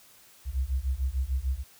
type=beating tone pair; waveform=sine; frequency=62.4 / 69.1 Hz; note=B1 / C#2; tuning=+19 / -5 cents; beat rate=6.7 Hz; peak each=-29 dBFS; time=0.45-1.64 s; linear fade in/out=50 ms; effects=white hiss -56 dBFS RMS until 1.79 s